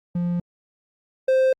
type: tone pair in turn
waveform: triangle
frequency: 174.61 / 523.2 Hz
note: F3 / C5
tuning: 0 / 0 cents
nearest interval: octave + perfect fifth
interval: 1900 cents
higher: second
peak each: -19 / -13 dBFS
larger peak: second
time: 0.15-0.4 / 1.28-1.53 s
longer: neither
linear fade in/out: 5 ms
effects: Opus 48 kbps